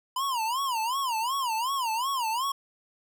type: tone with vibrato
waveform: square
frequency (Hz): 987.8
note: B5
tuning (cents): 0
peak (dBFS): -27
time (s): 0.16-2.52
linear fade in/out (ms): 5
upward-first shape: sine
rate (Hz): 2.7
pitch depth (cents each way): 210
effects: none